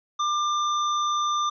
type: tone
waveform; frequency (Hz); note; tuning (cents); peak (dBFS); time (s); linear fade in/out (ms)
square; 1193; D6; +27; -23; 0.19-1.5; 10
effects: resampled to 16000 Hz